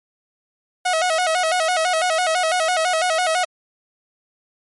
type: tone with vibrato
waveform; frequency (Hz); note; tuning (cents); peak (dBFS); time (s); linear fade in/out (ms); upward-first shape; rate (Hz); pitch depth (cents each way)
sawtooth; 684; F5; -36; -13; 0.85-3.45; 10; square; 6; 110
effects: MP3 48 kbps